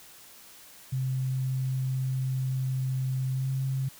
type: tone with pitch glide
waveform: sine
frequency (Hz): 130.81 to 133.17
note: C3 to C3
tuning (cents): 0 to +31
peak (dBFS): -26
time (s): 0.92-3.89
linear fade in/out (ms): 10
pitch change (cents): +31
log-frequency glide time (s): 3.33-3.48
effects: white hiss -51 dBFS RMS until 3.99 s